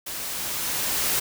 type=noise with level ramp; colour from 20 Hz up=white; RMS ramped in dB=-33 to -23 dBFS; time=0.06-1.2 s; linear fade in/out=10 ms; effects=none